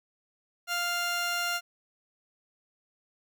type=tone pair together; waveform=15% pulse; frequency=698.5 / 1397 Hz; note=F5 / F6; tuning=0 / 0 cents; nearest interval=octave; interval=1200 cents; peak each=-26 dBFS; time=0.67-1.61 s; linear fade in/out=50 ms; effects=none